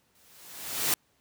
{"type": "noise with exponential growth", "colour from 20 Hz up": "white", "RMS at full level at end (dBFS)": -24, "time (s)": [0.15, 0.94], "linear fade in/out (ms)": 2, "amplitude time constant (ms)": 170, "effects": ["pink hiss -69 dBFS RMS until 1.2 s", "high-pass 80 Hz 12 dB/octave"]}